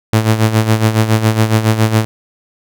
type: tone with tremolo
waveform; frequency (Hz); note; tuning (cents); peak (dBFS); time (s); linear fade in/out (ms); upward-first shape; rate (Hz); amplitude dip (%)
sawtooth; 110; A2; 0; -3; 0.13-2.05; 0; sine; 7.2; 70
effects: none